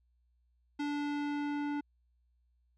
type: tone with low-pass filter sweep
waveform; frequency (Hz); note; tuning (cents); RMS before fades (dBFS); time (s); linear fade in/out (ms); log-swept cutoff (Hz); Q
square; 290.9; D4; -16; -35; 0.79-1.81; 10; 4500 to 1900; 0.75
effects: added 60 Hz sine -69 dBFS peak until 2.77 s